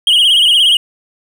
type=tone with vibrato; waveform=triangle; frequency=3055 Hz; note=G7; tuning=45 cents flat; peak=-5 dBFS; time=0.07-0.77 s; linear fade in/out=2 ms; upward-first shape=sine; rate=17 Hz; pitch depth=120 cents each way; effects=none